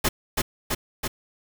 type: noise with echo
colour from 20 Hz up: pink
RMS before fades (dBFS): -21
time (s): 0.04-0.09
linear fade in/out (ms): 10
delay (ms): 330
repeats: 3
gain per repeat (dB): -2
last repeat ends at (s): 1.08
effects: none